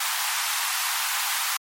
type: high-pass noise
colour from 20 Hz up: pink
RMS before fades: -26 dBFS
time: 0-1.57 s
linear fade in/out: 5 ms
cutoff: 820 Hz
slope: 48 dB/octave
effects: MP3 64 kbps